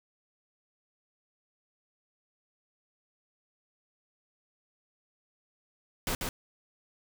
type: noise with echo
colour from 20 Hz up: pink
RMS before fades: -31 dBFS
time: 6.07-6.15 s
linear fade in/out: 2 ms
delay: 140 ms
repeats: 1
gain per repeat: -3 dB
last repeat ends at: 6.29 s
effects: none